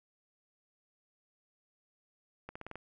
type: accelerating click train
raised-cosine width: 0.5 ms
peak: -28 dBFS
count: 6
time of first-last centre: 2.49-2.756 s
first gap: 65 ms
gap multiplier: 0.9
effects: none